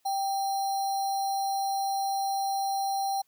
sine tone with sample-and-hold, 784 Hz, G5, in tune, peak -26 dBFS, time 0.05-3.22 s, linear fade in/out 10 ms, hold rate 4900 Hz, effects white hiss -71 dBFS RMS until 3.27 s

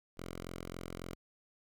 5% pulse tone, 43.65 Hz, F1, in tune, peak -31 dBFS, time 0.17-1.15 s, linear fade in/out 10 ms, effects none

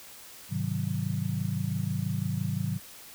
sine chord, Ab dominant seventh, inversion none, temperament just, 103.83 / 129.78 / 155.74 / 186.89 Hz, Ab2 / C3 / Eb3 / Gb3, 0 / -14 / +2 / +18 cents, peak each -33 dBFS, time 0.49-2.8 s, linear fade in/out 50 ms, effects white hiss -48 dBFS RMS until 3.14 s

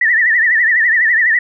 sine tone with vibrato, 1865 Hz, A#6, in tune, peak -9 dBFS, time 0.01-1.39 s, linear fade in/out 5 ms, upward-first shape triangle, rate 12 Hz, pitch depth 140 cents each way, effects none

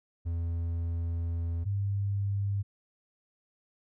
triangle / sine tone pair in turn, 84.3 / 99.87 Hz, E2 / G2, +39 / +33 cents, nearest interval minor third, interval 294 cents, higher second, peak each -27 dBFS, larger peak neither, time 0.25-1.65 / 1.65-2.63 s, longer first, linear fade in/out 20 ms, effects none

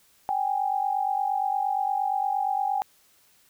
sine tone pair together, 773.4 / 822 Hz, G5 / G#5, -24 / -18 cents, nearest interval minor second, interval 106 cents, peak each -26 dBFS, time 0.29-2.82 s, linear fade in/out 0 ms, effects white hiss -61 dBFS RMS until 3.49 s

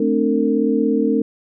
sine tone cluster, 219.3 / 261.2 / 298.2 / 454.4 Hz, A3 / C4 / D4 / A#4, -6 / -3 / +27 / -44 cents, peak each -20 dBFS, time 0-1.22 s, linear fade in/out 5 ms, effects none

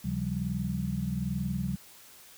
sine tone cluster, 75 / 135.8 / 175.2 / 196.3 Hz, D2 / C#3 / F3 / G3, +37 / -35 / +6 / +3 cents, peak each -38 / -34 / -34 / -33 dBFS, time 0.04-1.76 s, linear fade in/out 10 ms, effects white hiss -53 dBFS RMS until 2.37 s

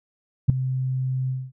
sine tone with ADSR envelope, 130 Hz, C3, 11 cents flat, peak -7 dBFS, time 0.48-1.52 s, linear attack 17 ms, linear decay 4 ms, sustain -15 dB, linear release 230 ms, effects none

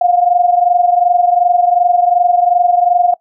sine tone pair together, 703.3 / 726 Hz, F5 / F#5, +12 / -33 cents, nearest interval minor second, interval 55 cents, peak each -10 / -13 dBFS, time 0.01-3.14 s, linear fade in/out 5 ms, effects noise-tail reverb RT60 0.1 s tail -20 dB re dry

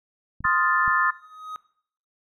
clicks, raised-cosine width 5 ms, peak -26 dBFS, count 3, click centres 0.406 / 0.452 / 0.879 s
sine chord, F dominant seventh, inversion second, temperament equal, 1046.5 / 1244.5 / 1396.9 / 1760 Hz, C6 / Eb6 / F6 / A6, 0 / 0 / 0 / 0 cents, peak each -24 / -24 / -27 / -22 dBFS, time 0.44-1.11 s, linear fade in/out 10 ms
triangle tone with exponential growth, 1257 Hz, D#6, 17 cents sharp, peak -28 dBFS, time 0.91-1.56 s, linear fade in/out 0 ms, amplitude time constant 140 ms
effects noise-tail reverb RT60 0.6 s tail -19 dB re dry

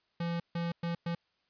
square tone bursts at uneven times, 170 Hz, F3, 46 cents flat, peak -32 dBFS, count 4, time 0.2-0.4 / 0.55-0.72 / 0.83-0.95 / 1.06-1.15 s, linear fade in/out 5 ms, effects white hiss -75 dBFS RMS until 1.49 s + resampled to 11025 Hz

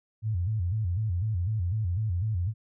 sine tone with vibrato, 98 Hz, G2, in tune, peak -25 dBFS, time 0.22-2.54 s, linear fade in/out 50 ms, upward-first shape square, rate 4 Hz, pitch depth 190 cents each way, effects none

